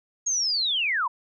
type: linear sweep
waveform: sine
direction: down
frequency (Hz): 6645 to 911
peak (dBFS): -22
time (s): 0.26-1.08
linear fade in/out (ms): 10
effects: none